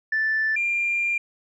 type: tone pair in turn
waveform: sine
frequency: 1760 / 2391 Hz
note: A6 / D7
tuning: 0 / +30 cents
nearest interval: perfect fourth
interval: 530 cents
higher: second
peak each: -19 / -20 dBFS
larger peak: first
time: 0.12-0.56 / 0.56-1.18 s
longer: second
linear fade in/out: 5 ms
effects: tanh soft clip ceiling -16 dBFS